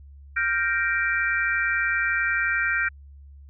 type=chord; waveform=sine; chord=G minor seventh; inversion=third; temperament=equal; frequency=1396.9 / 1568 / 1864.7 / 2349 Hz; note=F6 / G6 / Bb6 / D7; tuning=0 / 0 / 0 / 0 cents; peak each=-27 / -25 / -27 / -28 dBFS; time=0.36-2.89 s; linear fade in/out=10 ms; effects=added 70 Hz sine -43 dBFS peak until 3.49 s